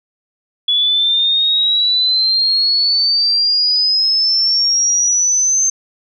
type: exponential sweep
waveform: sine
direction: up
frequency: 3400 to 6300 Hz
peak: -11 dBFS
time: 0.68-5.7 s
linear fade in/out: 5 ms
effects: none